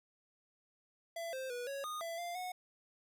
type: tone with pitch steps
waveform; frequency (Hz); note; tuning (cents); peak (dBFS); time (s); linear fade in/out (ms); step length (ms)
square; 671 / 524 / 487.4 / 554 / 1231 / 669 / 695 / 731; E5 / C5 / B4 / C#5 / D#6 / E5 / F5 / F#5; +31 / +2 / -23 / -1 / -19 / +25 / -9 / -21; -40; 1.16-2.52; 5; 170
effects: none